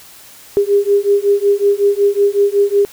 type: beating tone pair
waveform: sine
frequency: 401.3 / 406.7 Hz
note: G4 / G#4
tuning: +41 / -36 cents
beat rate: 5.4 Hz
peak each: -13 dBFS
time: 0.57-2.85 s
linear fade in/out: 0 ms
effects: white hiss -40 dBFS RMS until 2.92 s